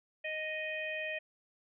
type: harmonic tone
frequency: 622 Hz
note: D#5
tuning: 1 cent flat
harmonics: 1 / 3 / 4 / 5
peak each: -40 / -40 / -39 / -49 dBFS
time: 0.24-1.19 s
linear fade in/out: 10 ms
effects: none